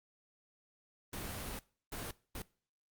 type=noise bursts at uneven times; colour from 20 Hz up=pink; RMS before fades=-42 dBFS; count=3; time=1.13-1.59 / 1.92-2.11 / 2.35-2.42 s; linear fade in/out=2 ms; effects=noise-tail reverb RT60 0.4 s tail -21 dB re dry + Opus 32 kbps